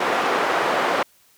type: band-pass noise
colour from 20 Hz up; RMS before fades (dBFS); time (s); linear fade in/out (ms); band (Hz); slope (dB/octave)
white; -21; 0-1.03; 5; 370 to 1200; 12
effects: white hiss -57 dBFS RMS until 1.37 s